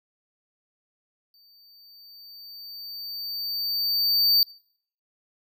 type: tone with exponential growth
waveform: square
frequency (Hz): 4600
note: D8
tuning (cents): -37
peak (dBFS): -16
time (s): 1.34-4.43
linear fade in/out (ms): 1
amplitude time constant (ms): 670
effects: noise-tail reverb RT60 0.6 s tail -23 dB re dry